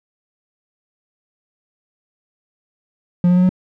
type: tone with pitch steps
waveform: triangle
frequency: 176.6 / 178.96 / 181.36 / 183.78 Hz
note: F3 / F3 / F#3 / F#3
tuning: +20 / +43 / -34 / -11 cents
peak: -8 dBFS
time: 3.24-3.492 s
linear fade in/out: 2 ms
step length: 63 ms
effects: none